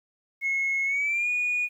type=tone with pitch glide; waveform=sine; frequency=2175 to 2455 Hz; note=C#7 to D#7; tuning=-33 to -24 cents; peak=-22 dBFS; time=0.41-1.69 s; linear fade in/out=50 ms; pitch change=+209 cents; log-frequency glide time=0.85-1.29 s; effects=tanh soft clip ceiling -20 dBFS + 10-bit